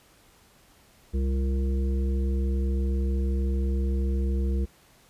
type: harmonic tone with a mistuned harmonic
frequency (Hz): 66.3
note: C2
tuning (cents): +23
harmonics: 1 / 3 / 5 / 7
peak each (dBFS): -23 / -33 / -37 / -40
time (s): 1.13-4.66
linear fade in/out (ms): 20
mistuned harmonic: 5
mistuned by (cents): +67
effects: pink hiss -58 dBFS RMS until 5.09 s + resampled to 32000 Hz